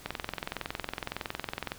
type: click train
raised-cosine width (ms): 0.3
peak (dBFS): -16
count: 37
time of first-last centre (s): 0.06-1.719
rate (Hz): 21.7
effects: pink hiss -50 dBFS RMS until 1.78 s